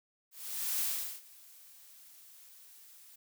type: noise with ADSR envelope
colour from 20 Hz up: blue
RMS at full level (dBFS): -32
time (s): 0.31-3.16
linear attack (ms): 500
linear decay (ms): 400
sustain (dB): -24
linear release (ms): 7
effects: none